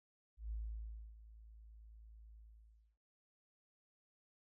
sine tone with ADSR envelope, 54.6 Hz, A1, 13 cents flat, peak -39 dBFS, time 0.37-2.98 s, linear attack 140 ms, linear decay 640 ms, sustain -16 dB, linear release 620 ms, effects none

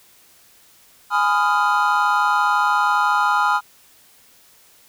triangle chord, F half-diminished seventh, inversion first, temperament equal with one note detuned, 830.6 / 1005 / 1244.5 / 1396.9 Hz, Ab5 / Cb6 / Eb6 / F6, 0 / +30 / 0 / 0 cents, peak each -19 dBFS, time 1.1-3.61 s, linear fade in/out 50 ms, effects white hiss -52 dBFS RMS until 4.88 s

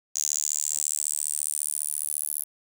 sawtooth tone with high-pass filter sweep, 74.6 Hz, D2, 28 cents sharp, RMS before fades -29 dBFS, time 0.15-2.44 s, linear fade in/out 10 ms, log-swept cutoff 6600 to 11000 Hz, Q 8.9, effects none

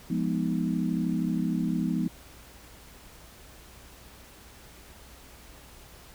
sine chord, F half-diminished seventh, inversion none, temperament equal, 174.61 / 207.7 / 246.9 / 311.1 Hz, F3 / Ab3 / Cb4 / Eb4, 0 / 0 / 0 / 0 cents, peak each -29 / -31 / -30 / -33 dBFS, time 0.1-2.08 s, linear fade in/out 5 ms, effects added 60 Hz sine -54 dBFS peak until 6.14 s + pink hiss -51 dBFS RMS until 6.14 s

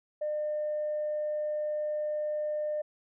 sine tone, 603 Hz, D5, 46 cents sharp, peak -28 dBFS, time 0.21-2.82 s, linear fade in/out 10 ms, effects tanh soft clip ceiling -25 dBFS

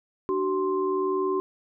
sine tone cluster, 298.5 / 379.3 / 1050 Hz, D4 / F#4 / C6, +28 / +43 / +6 cents, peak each -32 / -24 / -30 dBFS, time 0.29-1.4 s, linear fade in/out 0 ms, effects none

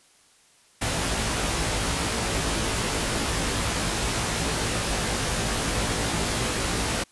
pink noise with comb filter, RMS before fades -26 dBFS, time 0.81-7.04 s, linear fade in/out 10 ms, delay 18 ms, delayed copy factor +0.85, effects white hiss -58 dBFS RMS until 7.11 s + resampled to 24000 Hz

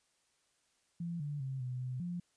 sine tone with pitch steps, 170.3 / 145.9 / 133.3 / 126 / 127.1 / 175.5 Hz, F3 / D3 / C3 / B2 / C3 / F3, -43 / -11 / +33 / +35 / -50 / +9 cents, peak -36 dBFS, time 1-2.2 s, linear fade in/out 5 ms, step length 200 ms, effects white hiss -75 dBFS RMS until 2.36 s + resampled to 22050 Hz

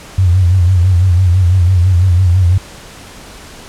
sine tone with vibrato, 90.5 Hz, F#2, 38 cents flat, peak -6 dBFS, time 0.18-2.58 s, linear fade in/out 5 ms, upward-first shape sine, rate 6 Hz, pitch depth 91 cents each way, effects pink hiss -34 dBFS RMS until 3.68 s + low-pass 10000 Hz 12 dB/octave

